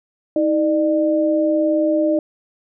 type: tone pair together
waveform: sine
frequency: 318 / 600.7 Hz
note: D#4 / D5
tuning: +38 / +39 cents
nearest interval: major seventh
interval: 1101 cents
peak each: -17 dBFS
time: 0.36-2.19 s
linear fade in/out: 2 ms
effects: none